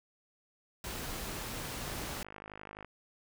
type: noise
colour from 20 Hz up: pink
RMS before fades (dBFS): -40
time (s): 0.84-2.23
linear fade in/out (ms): 2
type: click train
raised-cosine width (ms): 0.5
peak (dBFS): -30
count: 52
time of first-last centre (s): 1.86-2.846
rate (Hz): 51.7
effects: none